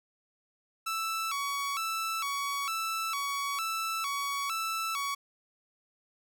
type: tone with vibrato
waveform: sawtooth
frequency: 1219 Hz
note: D#6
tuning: 36 cents flat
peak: -27 dBFS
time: 0.86-5.15 s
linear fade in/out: 10 ms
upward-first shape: square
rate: 1.1 Hz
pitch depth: 140 cents each way
effects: none